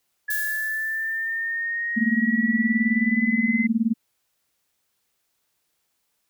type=linear sweep; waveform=sine; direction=up; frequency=1704 to 2058 Hz; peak=-24 dBFS; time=0.28-3.67 s; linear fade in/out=10 ms
type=noise with exponential decay; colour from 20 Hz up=violet; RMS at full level=-28 dBFS; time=0.3-1.64 s; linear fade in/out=5 ms; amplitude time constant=290 ms
type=tone with tremolo; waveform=sine; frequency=226.4 Hz; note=A3; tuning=50 cents sharp; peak=-15 dBFS; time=1.96-3.94 s; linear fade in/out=20 ms; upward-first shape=sine; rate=19 Hz; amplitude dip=95%
effects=white hiss -73 dBFS RMS until 6.29 s